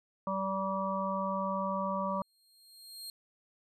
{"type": "harmonic tone", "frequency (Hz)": 192.9, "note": "G3", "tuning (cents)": -28, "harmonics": [1, 3, 5, 6], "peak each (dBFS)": [-36, -36, -36, -36], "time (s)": [0.27, 2.22], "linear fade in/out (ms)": 2}
{"type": "tone with exponential growth", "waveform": "sawtooth", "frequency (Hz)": 4221, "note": "C8", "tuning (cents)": 14, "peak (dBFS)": -37, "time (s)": [2.08, 3.1], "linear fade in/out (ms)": 1, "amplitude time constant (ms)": 220}
{"effects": ["resampled to 32000 Hz"]}